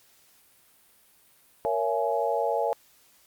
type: chord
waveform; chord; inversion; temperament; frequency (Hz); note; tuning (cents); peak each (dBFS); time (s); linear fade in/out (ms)
sine; A# half-diminished seventh; none; just; 466.2 / 559.4 / 671.3 / 839.1; A#4 / C#5 / E5 / G#5; 0 / +16 / +31 / +18; -29; 1.65-2.73; 0
effects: white hiss -60 dBFS RMS until 3.26 s + Opus 48 kbps